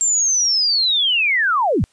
sine linear sweep, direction down, 7450 to 57 Hz, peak -14 dBFS, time 0.01-1.84 s, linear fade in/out 0 ms, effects white hiss -59 dBFS RMS until 1.92 s + resampled to 22050 Hz

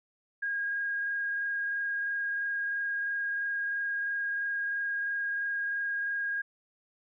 sine tone with frequency modulation, 1630 Hz, G#6, 33 cents flat, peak -29 dBFS, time 0.42-6.42 s, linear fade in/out 10 ms, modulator 23 Hz, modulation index 0.68, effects none

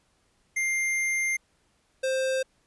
square tone pair in turn, 2100 / 525 Hz, C7 / C5, +6 / +6 cents, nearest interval 2 octaves, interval 2400 cents, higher first, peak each -25 dBFS, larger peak neither, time 0.56-1.37 / 2.03-2.43 s, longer first, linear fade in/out 10 ms, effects pink hiss -68 dBFS RMS until 2.66 s + resampled to 24000 Hz

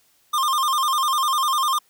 square tone with vibrato, 1133 Hz, C#6, 37 cents sharp, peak -19 dBFS, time 0.33-1.79 s, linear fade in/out 10 ms, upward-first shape square, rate 10 Hz, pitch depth 110 cents each way, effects white hiss -61 dBFS RMS until 1.89 s

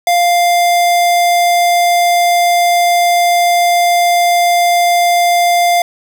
square tone, 698.5 Hz, F5, in tune, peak -9 dBFS, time 0.07-5.82 s, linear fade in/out 2 ms, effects 8-bit

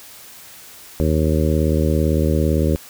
harmonic tone, 77.78 Hz, D#2, in tune, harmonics 1 / 2 / 3 / 4 / 5 / 6 / 7, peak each -18 / -21 / -23 / -24 / -25 / -26 / -26 dBFS, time 1-2.76 s, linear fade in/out 0 ms, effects white hiss -41 dBFS RMS until 2.89 s

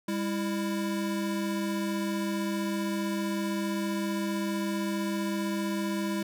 square tone pair together, 200.9 / 329.7 Hz, G3 / E4, +43 / 0 cents, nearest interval major sixth, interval 857 cents, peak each -31 / -33 dBFS, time 0.08-6.23 s, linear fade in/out 5 ms, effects none

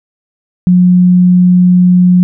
sine tone, 180 Hz, F#3, 47 cents flat, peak -3 dBFS, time 0.67-2.23 s, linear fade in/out 0 ms, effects none

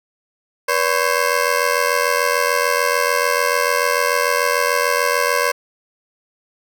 15% pulse ring-modulated tone, 530 Hz, C5, 22 cents sharp, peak -6 dBFS, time 0.68-5.52 s, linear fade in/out 10 ms, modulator 43.4 Hz, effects none

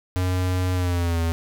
square tone with pitch glide, 91.5 to 82.94 Hz, F#2 to E2, -19 to +11 cents, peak -21 dBFS, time 0.16-1.32 s, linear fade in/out 0 ms, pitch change -170 cents, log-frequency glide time 0.74-1.21 s, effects none

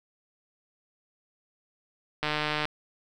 click train, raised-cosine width 0.3 ms, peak -12 dBFS, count 65, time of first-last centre 2.23-2.654 s, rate 151 Hz, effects none

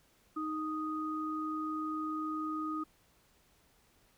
sine tone pair together, 311.1 / 1243.6 Hz, D#4 / D#6, 0 / -1 cents, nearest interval 2 octaves, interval 2399 cents, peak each -36 / -37 dBFS, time 0.36-2.84 s, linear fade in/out 10 ms, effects pink hiss -68 dBFS RMS until 4.17 s

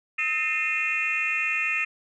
sine tone cluster, 1286 / 1811 / 2106 / 2469 / 2696 Hz, E6 / A6 / C7 / D#7 / E7, -43 / +49 / +11 / -14 / +38 cents, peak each -35 / -31 / -30 / -26 / -28 dBFS, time 0.18-1.85 s, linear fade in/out 10 ms, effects tanh soft clip ceiling -15 dBFS

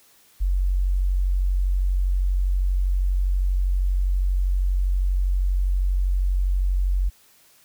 sine tone, 46.25 Hz, F#1, in tune, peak -18 dBFS, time 0.4-7.1 s, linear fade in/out 20 ms, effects white hiss -56 dBFS RMS until 7.64 s

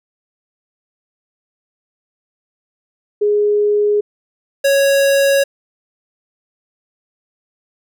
sine / square tone pair in turn, 415.3 / 553.7 Hz, G#4 / C#5, 0 / -2 cents, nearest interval perfect fourth, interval 498 cents, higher second, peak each -11 dBFS, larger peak neither, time 3.21-4.01 / 4.64-5.44 s, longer neither, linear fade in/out 10 ms, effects none

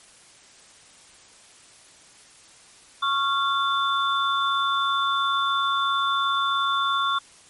sine tone cluster, 1103 / 1380 / 3523 Hz, C#6 / F6 / A7, -9 / -21 / +1 cents, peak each -23 / -25 / -27 dBFS, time 3.02-7.19 s, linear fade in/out 10 ms, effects white hiss -51 dBFS RMS until 7.49 s + MP3 48 kbps

